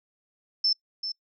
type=tone with echo; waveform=sine; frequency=5300 Hz; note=E8; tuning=9 cents sharp; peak=-20 dBFS; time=0.64-0.73 s; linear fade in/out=5 ms; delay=390 ms; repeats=1; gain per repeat=-9 dB; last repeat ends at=1.12 s; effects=noise-tail reverb RT60 0.1 s tail -26 dB re dry